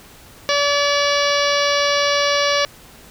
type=harmonic tone; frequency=574 Hz; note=D5; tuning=40 cents flat; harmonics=1 / 2 / 3 / 4 / 5 / 6 / 7 / 8 / 9 / 10; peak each=-19 / -22 / -24 / -25 / -26 / -27 / -27 / -28 / -29 / -29 dBFS; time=0.49-2.65 s; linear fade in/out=0 ms; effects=pink hiss -44 dBFS RMS until 3.1 s